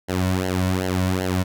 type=tone with flanger; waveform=sawtooth; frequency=92.5 Hz; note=F#2; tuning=in tune; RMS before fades=-22 dBFS; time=0.08-1.44 s; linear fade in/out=20 ms; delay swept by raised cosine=0.82 to 2.52 ms; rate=2.6 Hz; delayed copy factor=-0.9; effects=none